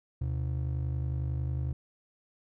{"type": "ring-modulated tone", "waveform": "triangle", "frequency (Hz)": 102.5, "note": "G#2", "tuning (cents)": -22, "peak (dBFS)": -24, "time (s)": [0.21, 1.73], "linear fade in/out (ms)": 5, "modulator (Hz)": 25.5, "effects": []}